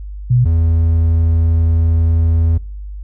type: tone pair in turn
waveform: sine / triangle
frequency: 123.3 / 82.29 Hz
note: B2 / E2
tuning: -2 / -2 cents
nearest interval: perfect fifth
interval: 700 cents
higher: first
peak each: -8 / -8 dBFS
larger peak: neither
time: 0.3-0.45 / 0.45-2.58 s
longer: second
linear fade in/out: 10 ms
effects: noise-tail reverb RT60 0.7 s tail -26 dB re dry + added 50 Hz sine -25 dBFS peak until 3.03 s